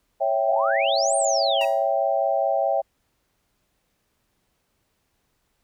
sine chord, C# diminished, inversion none, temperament equal, 554.4 / 659.3 / 784 Hz, C#5 / E5 / G5, 0 / 0 / 0 cents, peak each -24 / -23 / -24 dBFS, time 0.2-2.82 s, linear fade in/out 20 ms
sine exponential two-way sweep, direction up then down, 615 to 9120 to 2556 Hz, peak -24 dBFS, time 0.48-1.65 s, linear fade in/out 5 ms, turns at 1.16 s
sawtooth tone with exponential decay, 951 Hz, A#5, 34 cents sharp, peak -26 dBFS, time 1.61-1.94 s, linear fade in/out 1 ms, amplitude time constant 70 ms
effects pink hiss -71 dBFS RMS until 5.63 s

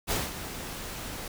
pink noise with ADSR envelope, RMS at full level -27 dBFS, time 0.07-1.28 s, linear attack 39 ms, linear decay 190 ms, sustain -11 dB, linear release 3 ms, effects none

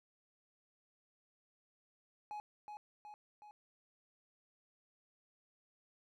triangle tone with echo, 839 Hz, G#5, 17 cents sharp, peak -40 dBFS, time 2.31-2.4 s, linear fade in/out 0 ms, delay 370 ms, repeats 3, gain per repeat -4 dB, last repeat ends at 3.51 s, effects none

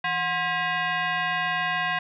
sine tone with frequency modulation, 164.5 Hz, E3, 3 cents flat, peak -23 dBFS, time 0.04-1.99 s, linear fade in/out 5 ms, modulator 893 Hz, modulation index 2.7, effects none

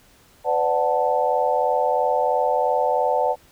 sine chord, B minor seventh, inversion none, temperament equal with one note detuned, 504.3 / 587.3 / 740 / 880 Hz, B4 / D5 / F#5 / A5, +36 / 0 / 0 / 0 cents, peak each -23 dBFS, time 0.44-3.36 s, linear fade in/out 50 ms, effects pink hiss -54 dBFS RMS until 3.51 s

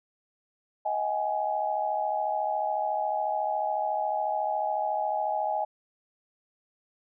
sine tone cluster, 632 / 761 / 835 Hz, D#5 / F#5 / G#5, +27 / +48 / +9 cents, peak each -31 / -33 / -28 dBFS, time 0.85-5.65 s, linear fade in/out 10 ms, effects none

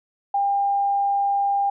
sine tone, 800 Hz, G5, 35 cents sharp, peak -18 dBFS, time 0.34-1.7 s, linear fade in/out 5 ms, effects none

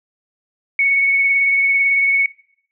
sine tone with vibrato, 2217 Hz, C#7, in tune, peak -12 dBFS, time 0.79-2.26 s, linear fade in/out 2 ms, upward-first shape triangle, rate 18 Hz, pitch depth 17 cents each way, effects noise-tail reverb RT60 0.6 s tail -21 dB re dry

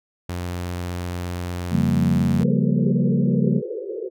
sawtooth tone, 88.5 Hz, F2, 23 cents sharp, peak -22 dBFS, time 0.29-2.44 s, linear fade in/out 5 ms
sine chord, G half-diminished seventh, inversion second, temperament equal, 138.59 / 174.61 / 196 / 233.1 Hz, Db3 / F3 / G3 / Bb3, 0 / 0 / 0 / 0 cents, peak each -22 dBFS, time 1.7-3.62 s, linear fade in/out 50 ms
pink band-pass noise, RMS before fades -30 dBFS, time 2.39-4.1 s, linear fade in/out 20 ms, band 360 to 520 Hz, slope 96 dB/octave
effects none

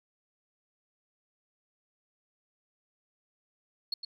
sine tone with echo, 4332 Hz, C#8, 41 cents flat, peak -27 dBFS, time 3.92-3.94 s, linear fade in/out 5 ms, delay 110 ms, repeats 1, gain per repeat -9 dB, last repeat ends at 4.05 s, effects tanh soft clip ceiling -25 dBFS

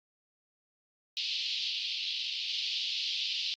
pink band-pass noise, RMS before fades -34 dBFS, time 1.17-3.54 s, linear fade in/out 0 ms, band 2800 to 4800 Hz, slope 48 dB/octave, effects Opus 48 kbps

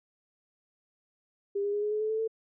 sine tone with pitch steps, 401.1 / 407.2 / 413.3 / 419.6 / 425.9 / 432.4 / 438.9 / 445.6 Hz, G4 / G#4 / G#4 / G#4 / G#4 / A4 / A4 / A4, +40 / -34 / -8 / +18 / +44 / -30 / -4 / +22 cents, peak -27 dBFS, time 1.55-2.278 s, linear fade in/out 10 ms, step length 91 ms, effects none

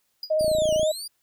triangle tone with exponential decay, 4900 Hz, D#8, 27 cents flat, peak -26 dBFS, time 0.23-0.34 s, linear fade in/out 2 ms, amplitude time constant 22 ms
sine tone with vibrato, 622.3 Hz, D#5, in tune, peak -19 dBFS, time 0.3-0.92 s, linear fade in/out 10 ms, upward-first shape square, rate 16 Hz, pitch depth 12 cents each way
25% pulse linear two-way sweep, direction down then up, 4888 to 2820 to 4888 Hz, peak -28 dBFS, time 0.39-1.08 s, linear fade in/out 10 ms, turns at 0.74 s
click train, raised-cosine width 3 ms, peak -22 dBFS, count 13, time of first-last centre 0.41-0.831 s, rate 28.5 Hz
effects white hiss -71 dBFS RMS until 1.22 s

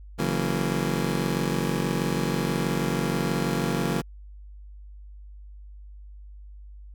25% pulse chord, F# dominant seventh, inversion second, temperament just, 138.75 / 166.5 / 185 / 231.2 Hz, C#3 / E3 / F#3 / A#3, +2 / +18 / 0 / -14 cents, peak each -26 dBFS, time 0.18-4.02 s, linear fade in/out 20 ms, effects added 50 Hz sine -41 dBFS peak until 6.94 s

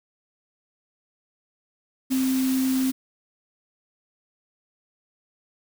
sine tone in noise, 261.6 Hz, C4, in tune, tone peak -20 dBFS, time 2.1-2.92 s, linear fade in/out 20 ms, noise white, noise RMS -34 dBFS, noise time 2.1-2.92 s, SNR +11 dB, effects none

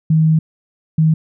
sine tone pair in turn, 158.4 / 158.4 Hz, D#3 / D#3, +31 / +31 cents, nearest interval unison, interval 0 cents, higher neither, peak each -9 dBFS, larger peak neither, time 0.1-0.39 / 0.98-1.14 s, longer first, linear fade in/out 5 ms, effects none

